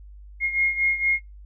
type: beating tone pair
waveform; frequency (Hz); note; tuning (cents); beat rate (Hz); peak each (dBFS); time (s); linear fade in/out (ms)
sine; 2144 / 2148.3; C7 / C7; +42 / +45; 4.3; -21 / -26; 0.4-1.2; 50
effects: noise-tail reverb RT60 0.2 s tail -21 dB re dry + added 50 Hz sine -41 dBFS peak until 1.45 s